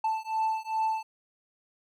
triangle beating tone pair, 880 / 882.5 Hz, A5 / A5, 0 / +5 cents, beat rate 2.5 Hz, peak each -28 dBFS, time 0.04-1.03 s, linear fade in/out 5 ms, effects none

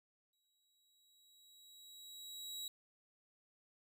sawtooth tone with exponential growth, 3870 Hz, B7, 36 cents flat, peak -39 dBFS, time 0.33-2.68 s, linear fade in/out 2 ms, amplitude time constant 510 ms, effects none

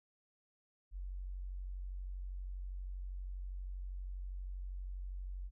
sine tone, 46.25 Hz, F#1, in tune, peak -40 dBFS, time 0.91-5.51 s, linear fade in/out 50 ms, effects none

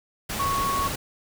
sine tone in noise, 1108.7 Hz, C#6, in tune, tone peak -23 dBFS, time 0.39-0.88 s, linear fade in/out 10 ms, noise pink, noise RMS -30 dBFS, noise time 0.29-0.96 s, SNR +4 dB, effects none

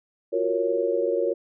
sine chord, Gb major seventh, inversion third, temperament equal, 349.2 / 370 / 466.2 / 554.4 Hz, F4 / Gb4 / Bb4 / Db5, 0 / 0 / 0 / 0 cents, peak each -28 / -29 / -25 / -26 dBFS, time 0.32-1.34 s, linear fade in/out 20 ms, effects none

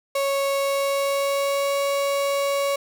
35% pulse tone with pitch glide, 553 to 559.4 Hz, C#5 to C#5, -4 to +16 cents, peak -19 dBFS, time 0.15-2.76 s, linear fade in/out 5 ms, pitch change +20 cents, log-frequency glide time 0.55-1.78 s, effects none

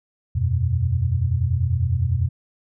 sine chord, E suspended second, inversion none, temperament equal, 82.41 / 92.5 / 123.47 Hz, E2 / F#2 / B2, 0 / 0 / 0 cents, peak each -23 / -22 / -22 dBFS, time 0.35-2.29 s, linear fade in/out 10 ms, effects none

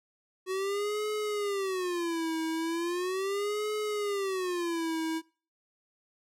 square tone with vibrato, 370 Hz, F#4, in tune, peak -30 dBFS, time 0.46-5.22 s, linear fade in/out 50 ms, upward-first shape sine, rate 0.38 Hz, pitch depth 240 cents each way, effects noise-tail reverb RT60 0.4 s tail -24 dB re dry + low-pass 12000 Hz 12 dB/octave

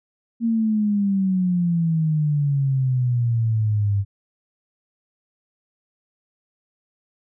sine exponential sweep, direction down, 233.1 to 98.3 Hz, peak -17 dBFS, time 0.4-4.05 s, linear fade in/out 50 ms, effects none

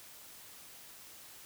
silence, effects white hiss -53 dBFS RMS until 1.45 s

